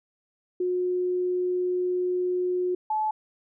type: tone pair in turn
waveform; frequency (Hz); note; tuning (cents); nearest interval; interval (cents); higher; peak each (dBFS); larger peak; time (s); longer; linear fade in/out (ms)
sine; 361.7 / 862.3; F#4 / A5; -39 / -35; octave + minor third; 1504; second; -23 / -23; neither; 0.6-2.75 / 2.9-3.11; first; 5
effects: none